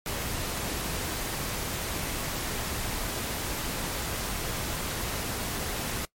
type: noise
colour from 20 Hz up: pink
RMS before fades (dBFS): -32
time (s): 0.06-6.05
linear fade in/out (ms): 0
effects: noise-tail reverb RT60 0.1 s tail -21 dB re dry + MP3 64 kbps